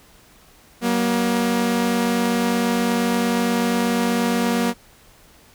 sawtooth tone pair together, 189.1 / 237.5 Hz, F#3 / A#3, +38 / +33 cents, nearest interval major third, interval 395 cents, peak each -20 / -15 dBFS, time 0.81-4.74 s, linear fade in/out 50 ms, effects pink hiss -51 dBFS RMS until 5.54 s

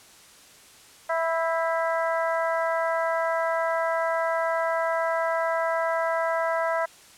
harmonic tone with a mistuned harmonic, 329.3 Hz, E4, 2 cents flat, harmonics 2 / 3 / 4 / 5 / 6, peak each -25 / -29 / -31 / -33 / -35 dBFS, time 1.09-6.86 s, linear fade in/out 10 ms, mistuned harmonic 5, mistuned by -31 cents, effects white hiss -51 dBFS RMS until 7.17 s + low-pass 10000 Hz 12 dB/octave

